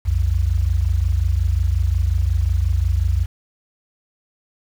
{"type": "tone pair together", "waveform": "sine", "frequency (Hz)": [61.74, 87.31], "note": ["B1", "F2"], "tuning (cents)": [0, 0], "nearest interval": "tritone", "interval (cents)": 600, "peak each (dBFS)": -18, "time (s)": [0.05, 3.26], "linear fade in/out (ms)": 20, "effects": ["7-bit"]}